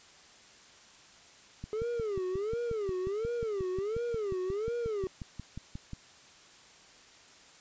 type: click train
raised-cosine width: 5 ms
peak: -27 dBFS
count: 25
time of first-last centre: 1.64-5.933 s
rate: 5.59 Hz
type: tone with vibrato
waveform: triangle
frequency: 418.5 Hz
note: G#4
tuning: 13 cents sharp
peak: -29 dBFS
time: 1.73-5.07 s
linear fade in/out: 0 ms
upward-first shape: sine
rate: 1.4 Hz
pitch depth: 230 cents each way
effects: white hiss -56 dBFS RMS until 7.6 s + resampled to 16000 Hz